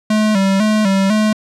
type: tone with vibrato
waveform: square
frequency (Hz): 204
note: G#3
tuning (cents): -31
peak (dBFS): -12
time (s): 0.1-1.33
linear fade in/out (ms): 5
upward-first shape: square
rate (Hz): 2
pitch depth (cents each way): 88
effects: low-pass 8000 Hz 12 dB/octave